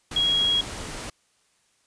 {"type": "tone in noise", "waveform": "sine", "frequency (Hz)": 3300, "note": "G#7", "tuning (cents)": -12, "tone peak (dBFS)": -19, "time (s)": [0.16, 0.61], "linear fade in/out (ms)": 5, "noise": "pink", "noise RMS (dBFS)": -35, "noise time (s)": [0.11, 1.1], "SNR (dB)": 13, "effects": ["white hiss -66 dBFS RMS until 1.86 s", "resampled to 22050 Hz"]}